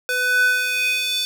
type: tone with high-pass filter sweep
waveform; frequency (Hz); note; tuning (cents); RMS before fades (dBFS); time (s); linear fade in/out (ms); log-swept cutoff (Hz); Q
square; 499.7; B4; +20; -20; 0.09-1.25; 0; 1000 to 3800; 4.4
effects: none